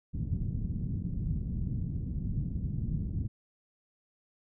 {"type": "low-pass noise", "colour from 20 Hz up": "white", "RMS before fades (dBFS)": -33, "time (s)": [0.13, 3.28], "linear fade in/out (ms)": 20, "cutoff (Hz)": 180, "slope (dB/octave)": 24, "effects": []}